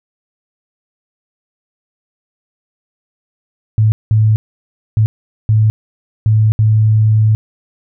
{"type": "tone bursts at uneven times", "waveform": "sine", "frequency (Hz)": 108.7, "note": "A2", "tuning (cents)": -21, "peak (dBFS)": -7, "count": 6, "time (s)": [[3.78, 3.92], [4.11, 4.36], [4.97, 5.06], [5.49, 5.7], [6.26, 6.52], [6.59, 7.35]], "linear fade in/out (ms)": 0, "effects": []}